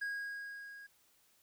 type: tone with level ramp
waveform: triangle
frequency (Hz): 1640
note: G#6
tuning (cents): -22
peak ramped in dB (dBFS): -33 to -48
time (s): 0.01-0.87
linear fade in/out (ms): 10
effects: white hiss -70 dBFS RMS until 1.42 s